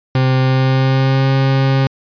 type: tone with pitch glide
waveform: 40% pulse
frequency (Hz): 130.5 to 134.63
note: C3 to C3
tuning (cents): -4 to +50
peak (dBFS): -10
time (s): 0.15-1.87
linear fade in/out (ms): 2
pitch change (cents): +54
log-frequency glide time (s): 0.39-1.3
effects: resampled to 11025 Hz